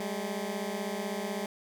15% pulse beating tone pair, 196 / 212 Hz, G3 / G#3, 0 / +36 cents, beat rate 16 Hz, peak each -29 dBFS, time 0-1.46 s, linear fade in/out 2 ms, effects none

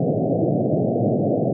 pink band-pass noise, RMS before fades -20 dBFS, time 0-1.53 s, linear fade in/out 5 ms, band 110 to 710 Hz, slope 96 dB/octave, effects none

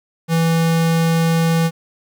square tone, 164.81 Hz, E3, in tune, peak -14 dBFS, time 0.28-1.71 s, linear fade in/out 50 ms, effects 9-bit

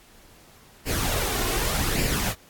pink noise with flanger, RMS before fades -25 dBFS, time 0.85-2.35 s, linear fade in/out 50 ms, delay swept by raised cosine 0.4 to 2.8 ms, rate 0.85 Hz, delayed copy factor +0.55, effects pink hiss -53 dBFS RMS until 2.49 s + AAC 64 kbps

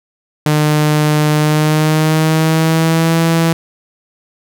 sawtooth tone with pitch glide, 151.3 to 164.99 Hz, D#3 to E3, -48 to +2 cents, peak -6 dBFS, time 0.46-3.53 s, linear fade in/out 2 ms, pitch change +150 cents, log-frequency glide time 1.35-3.19 s, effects none

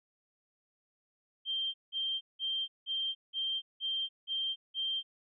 sine tone bursts, 3159 Hz, G7, 13 cents sharp, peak -31 dBFS, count 8, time 1.45-5.03 s, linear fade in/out 50 ms, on 290 ms, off 180 ms, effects none

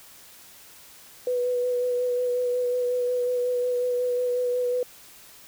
sine tone with vibrato, 493.9 Hz, B4, in tune, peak -22 dBFS, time 1.27-4.83 s, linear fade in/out 2 ms, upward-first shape sine, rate 5.5 Hz, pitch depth 18 cents each way, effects white hiss -49 dBFS RMS until 5.47 s

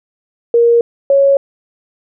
sine tone pair in turn, 469.7 / 553.8 Hz, A#4 / C#5, +13 / -2 cents, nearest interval minor third, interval 285 cents, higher second, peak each -6 dBFS, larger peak neither, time 0.54-0.81 / 1.1-1.37 s, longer neither, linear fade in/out 2 ms, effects none

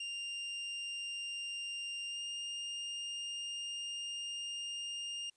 40% pulse tone with pitch glide, 2794 to 2815 Hz, F7 to F7, 0 to +13 cents, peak -38 dBFS, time 0-5.3 s, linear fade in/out 5 ms, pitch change +13 cents, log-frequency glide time 2.08-2.2 s, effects white hiss -75 dBFS RMS until 5.36 s + resampled to 22050 Hz

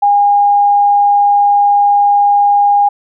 sine tone, 814 Hz, G#5, 35 cents flat, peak -6 dBFS, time 0.02-2.89 s, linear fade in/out 10 ms, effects none

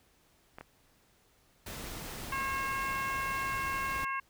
clicks, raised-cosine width 0.5 ms, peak -29 dBFS, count 2, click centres 0.585 / 0.61 s
pink noise, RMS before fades -42 dBFS, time 1.66-4.05 s, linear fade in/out 5 ms
harmonic tone, 540 Hz, C#5, 45 cents flat, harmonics 2 / 3 / 4 / 5, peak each -34 / -38 / -40 / -42 dBFS, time 2.32-4.2 s, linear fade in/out 5 ms
effects pink hiss -67 dBFS RMS until 4.29 s

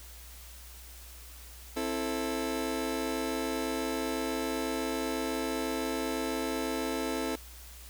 30% pulse chord, A minor, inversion first, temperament just, 264 / 330 / 440 Hz, C4 / E4 / A4, +16 / +2 / 0 cents, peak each -32 / -33 / -33 dBFS, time 1.76-7.36 s, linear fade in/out 10 ms, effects added 60 Hz sine -48 dBFS peak until 7.89 s + white hiss -51 dBFS RMS until 7.89 s

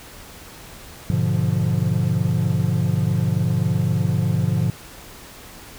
triangle chord, G# diminished seventh, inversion none, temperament equal with one note detuned, 102.81 / 123.47 / 146.83 / 174.61 Hz, G#2 / B2 / D3 / F3, -17 / 0 / 0 / 0 cents, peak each -21 dBFS, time 1.1-4.7 s, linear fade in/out 0 ms, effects pink hiss -41 dBFS RMS until 5.78 s

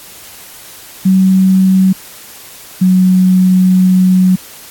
sine tone pair in turn, 189 / 185.11 Hz, F#3 / F#3, +37 / +1 cents, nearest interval unison, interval 36 cents, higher first, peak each -5 dBFS, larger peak neither, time 1.05-1.93 / 2.81-4.36 s, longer second, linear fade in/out 10 ms, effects white hiss -34 dBFS RMS until 4.7 s + AAC 64 kbps

